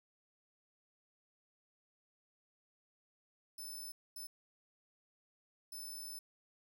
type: tone bursts at uneven times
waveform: 10% pulse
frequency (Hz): 5274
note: E8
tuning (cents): 0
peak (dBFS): -39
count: 3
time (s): 3.58-3.92 / 4.16-4.27 / 5.72-6.19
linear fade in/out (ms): 5
effects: none